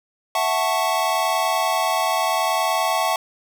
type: chord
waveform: square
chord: F# minor seventh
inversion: third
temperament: equal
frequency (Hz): 659.3 / 740 / 880 / 1108.7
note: E5 / F#5 / A5 / C#6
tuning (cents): 0 / 0 / 0 / 0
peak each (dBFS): -25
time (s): 0.35-3.16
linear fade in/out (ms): 2
effects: none